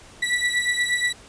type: beating tone pair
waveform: 35% pulse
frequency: 1952 / 1960.4 Hz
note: B6 / B6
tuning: -21 / -13 cents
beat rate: 8.4 Hz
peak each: -21 / -23 dBFS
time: 0.22-1.13 s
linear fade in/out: 10 ms
effects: pink hiss -47 dBFS RMS until 1.28 s + resampled to 22050 Hz